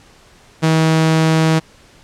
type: tone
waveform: sawtooth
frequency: 160 Hz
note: D#3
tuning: 49 cents sharp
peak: -7 dBFS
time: 0.62-1.6 s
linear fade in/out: 20 ms
effects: pink hiss -47 dBFS RMS until 2.03 s + low-pass 8000 Hz 12 dB/octave